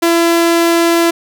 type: tone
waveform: sawtooth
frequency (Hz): 337.1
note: E4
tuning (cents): +39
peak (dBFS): -5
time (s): 0.02-1.11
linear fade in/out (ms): 10
effects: none